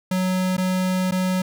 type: tone with dropouts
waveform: square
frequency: 185 Hz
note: F#3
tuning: in tune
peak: -20 dBFS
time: 0.11-1.42 s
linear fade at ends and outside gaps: 5 ms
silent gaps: 0.568-0.579 / 1.111-1.12 s
effects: none